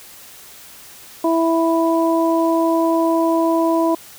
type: harmonic tone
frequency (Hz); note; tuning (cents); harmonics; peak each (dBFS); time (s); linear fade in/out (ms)
329.6; E4; 0; 1 / 2 / 3; -16 / -19 / -21; 1.24-3.95; 5
effects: white hiss -41 dBFS RMS until 4.18 s